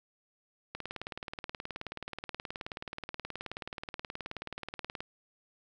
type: click train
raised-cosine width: 0.3 ms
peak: -22 dBFS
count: 81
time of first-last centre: 0.75-5.005 s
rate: 18.8 Hz
effects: none